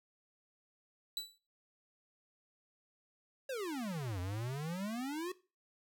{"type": "tone with exponential decay", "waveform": "40% pulse", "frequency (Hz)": 3951, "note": "B7", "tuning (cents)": 0, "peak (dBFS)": -32, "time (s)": [1.17, 1.38], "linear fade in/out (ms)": 1, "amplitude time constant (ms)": 44}
{"type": "exponential two-way sweep", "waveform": "square", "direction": "down then up", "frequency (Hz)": [560, 87.31, 377.2], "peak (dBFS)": -38, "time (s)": [3.49, 5.32], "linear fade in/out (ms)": 5, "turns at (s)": 4.2}
{"effects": ["noise-tail reverb RT60 0.3 s tail -17 dB re dry"]}